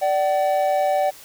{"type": "tone pair together", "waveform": "triangle", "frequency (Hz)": [587, 759], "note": ["D5", "F#5"], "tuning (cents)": [-1, 44], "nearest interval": "major third", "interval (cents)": 445, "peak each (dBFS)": -18, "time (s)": [0.01, 1.11], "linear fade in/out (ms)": 20, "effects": ["white hiss -44 dBFS RMS until 1.24 s"]}